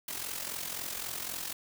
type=noise with amplitude modulation; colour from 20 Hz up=white; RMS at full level=-35 dBFS; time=0.08-1.53 s; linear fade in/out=5 ms; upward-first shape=sine; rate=43.8 Hz; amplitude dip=65%; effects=none